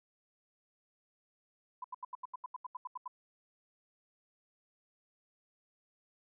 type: tone bursts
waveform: sine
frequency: 1002 Hz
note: B5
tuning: 25 cents sharp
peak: -38 dBFS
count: 13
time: 1.82-3.079 s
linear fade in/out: 5 ms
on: 23 ms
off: 80 ms
effects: none